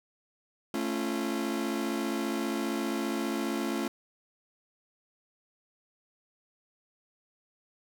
40% pulse chord, A augmented, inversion none, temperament just, 220 / 275 / 343.8 Hz, A3 / C#4 / E#4, 0 / -14 / -27 cents, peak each -33 dBFS, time 0.74-3.88 s, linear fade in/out 2 ms, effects none

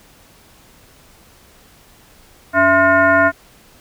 sine tone with frequency modulation, 1046.5 Hz, C6, in tune, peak -9 dBFS, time 2.53-3.32 s, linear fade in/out 50 ms, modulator 381 Hz, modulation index 1.8, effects pink hiss -48 dBFS RMS until 3.8 s

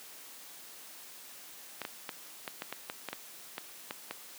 clicks, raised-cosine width 0.3 ms, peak -20 dBFS, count 12, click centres 1.817 / 1.851 / 2.092 / 2.478 / 2.621 / 2.726 / 2.899 / 3.087 / 3.13 / 3.581 / 3.909 / 4.11 s, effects white hiss -50 dBFS RMS until 4.38 s + high-pass 200 Hz 12 dB/octave

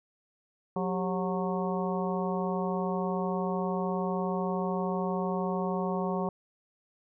harmonic tone with a mistuned harmonic, 183.3 Hz, F#3, 16 cents flat, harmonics 1 / 2 / 3 / 4 / 5 / 6, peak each -31 / -34 / -36 / -37 / -38 / -39 dBFS, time 0.76-6.29 s, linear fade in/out 2 ms, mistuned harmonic 2, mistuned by +120 cents, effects none

